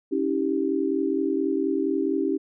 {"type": "chord", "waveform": "sine", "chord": "C# diminished", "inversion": "none", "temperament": "equal with one note detuned", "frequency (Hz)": [277.2, 321.5, 392], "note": ["C#4", "E4", "G4"], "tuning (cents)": [0, -43, 0], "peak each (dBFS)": -26, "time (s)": [0.11, 2.38], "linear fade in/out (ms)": 20, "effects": []}